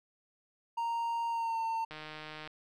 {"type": "tone with pitch glide", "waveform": "triangle", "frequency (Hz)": [929, 904.6], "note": ["A#5", "A5"], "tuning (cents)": [-6, 48], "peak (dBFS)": -29, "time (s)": [0.77, 1.85], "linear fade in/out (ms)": 10, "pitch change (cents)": -46, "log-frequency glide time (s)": [1.29, 1.6]}
{"type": "click train", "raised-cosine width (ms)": 0.3, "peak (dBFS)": -28, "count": 88, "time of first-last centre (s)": [1.91, 2.475], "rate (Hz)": 154}
{"effects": []}